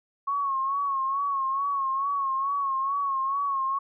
sine tone with vibrato, 1098 Hz, C#6, 17 cents flat, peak -24 dBFS, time 0.27-3.79 s, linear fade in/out 10 ms, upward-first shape sine, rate 2.3 Hz, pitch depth 56 cents each way, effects none

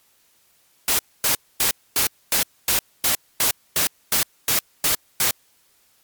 white noise bursts, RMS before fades -19 dBFS, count 13, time 0.88-5.31 s, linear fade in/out 2 ms, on 110 ms, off 250 ms, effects white hiss -60 dBFS RMS until 6.03 s + MP3 96 kbps

